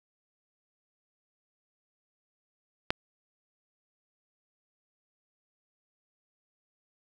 click, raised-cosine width 0.3 ms, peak -9 dBFS, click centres 2.905 s, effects 7-bit

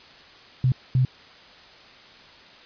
sine tone bursts at uneven times, 128.6 Hz, C3, 30 cents flat, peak -16 dBFS, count 2, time 0.64-0.72 / 0.95-1.05 s, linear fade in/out 2 ms, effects white hiss -48 dBFS RMS until 2.65 s + resampled to 11025 Hz

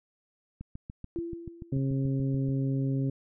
click train, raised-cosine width 5 ms, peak -27 dBFS, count 14, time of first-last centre 0.61-2.489 s, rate 6.92 Hz
sine tone with exponential decay, 338.2 Hz, E4, 44 cents sharp, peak -29 dBFS, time 1.16-2.08 s, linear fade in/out 0 ms, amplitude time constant 200 ms
harmonic tone, 135.2 Hz, C#3, 43 cents flat, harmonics 1 / 2 / 3 / 4, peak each -27 / -31 / -40 / -45 dBFS, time 1.72-3.1 s, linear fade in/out 5 ms
effects none

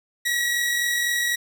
sawtooth tone pair together, 1877.1 / 1921 Hz, A#6 / B6, +12 / -48 cents, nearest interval unison, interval 40 cents, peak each -28 / -18 dBFS, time 0.25-1.36 s, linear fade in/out 10 ms, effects none

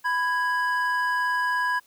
triangle tone pair together, 995.7 / 1652 Hz, B5 / G#6, +14 / -10 cents, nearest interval major sixth, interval 876 cents, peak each -23 / -23 dBFS, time 0.04-1.8 s, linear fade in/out 20 ms, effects white hiss -60 dBFS RMS until 1.86 s

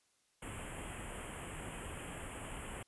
pink band-stop noise, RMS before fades -45 dBFS, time 0.42-2.83 s, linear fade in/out 5 ms, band 3200 to 7400 Hz, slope 96 dB/octave, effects white hiss -75 dBFS RMS until 2.87 s + resampled to 24000 Hz

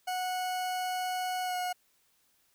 40% pulse tone with pitch glide, 735 to 725.3 Hz, F#5 to F#5, -12 to -35 cents, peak -30 dBFS, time 0.07-1.73 s, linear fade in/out 10 ms, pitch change -23 cents, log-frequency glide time 1.44-1.56 s, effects white hiss -70 dBFS RMS until 2.54 s

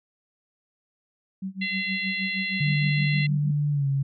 sine tone with tremolo, 190.9 Hz, G3, 46 cents flat, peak -27 dBFS, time 1.42-3.51 s, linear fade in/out 5 ms, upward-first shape sine, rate 6.4 Hz, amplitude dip 95%
harmonic tone, 682 Hz, F5, 41 cents flat, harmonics 3 / 4 / 5 / 6, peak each -28 / -32 / -38 / -36 dBFS, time 1.61-3.27 s, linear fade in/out 10 ms
sine tone with pitch glide, 146.83 to 137.79 Hz, D3 to C#3, 0 to -10 cents, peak -21 dBFS, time 2.6-4.03 s, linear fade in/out 10 ms, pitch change -110 cents, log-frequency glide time 3.71-3.87 s
effects none

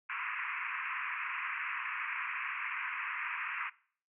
white band-pass noise, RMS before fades -38 dBFS, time 0.09-3.7 s, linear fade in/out 10 ms, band 980 to 2600 Hz, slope 96 dB/octave, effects noise-tail reverb RT60 0.5 s tail -21 dB re dry

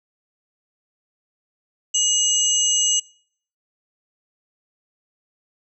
sine tone cluster, 2899 / 6210 / 7700 Hz, F#7 / G8 / B8, -36 / -17 / -45 cents, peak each -21 dBFS, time 1.94-3 s, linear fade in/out 10 ms, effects noise-tail reverb RT60 0.6 s tail -26 dB re dry

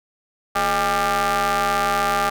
sawtooth ring-modulated tone, 192.4 Hz, G3, 32 cents flat, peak -11 dBFS, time 0.55-2.3 s, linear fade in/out 10 ms, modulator 1000 Hz, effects none

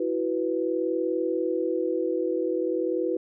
sine chord, E suspended second, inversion none, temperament equal, 329.6 / 370 / 493.9 Hz, E4 / F#4 / B4, 0 / 0 / 0 cents, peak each -28 dBFS, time 0-3.17 s, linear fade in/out 5 ms, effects none

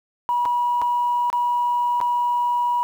sine tone with dropouts, 967 Hz, B5, 37 cents flat, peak -17 dBFS, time 0.29-2.83 s, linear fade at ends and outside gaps 0 ms, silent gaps 0.453-0.458 / 0.816-0.821 / 1.301-1.329 / 2.003-2.013 s, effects tanh soft clip ceiling -13 dBFS + 8-bit

